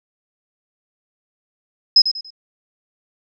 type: tone with echo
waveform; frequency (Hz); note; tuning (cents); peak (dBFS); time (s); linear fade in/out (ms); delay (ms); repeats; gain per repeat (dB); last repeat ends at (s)
sine; 5110; D#8; +45; -6; 1.96-2.02; 5; 95; 3; -10; 2.305
effects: none